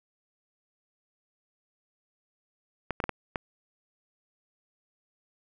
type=clicks; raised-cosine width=0.5 ms; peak=-14 dBFS; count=5; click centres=2.907 / 3.002 / 3.04 / 3.093 / 3.358 s; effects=none